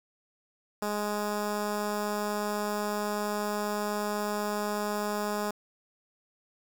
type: tone with notch filter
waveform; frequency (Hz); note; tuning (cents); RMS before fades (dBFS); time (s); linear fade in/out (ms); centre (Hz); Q
10% pulse; 208.1; G#3; +4; -31; 0.82-5.51; 5; 3000; 1.7
effects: 8-bit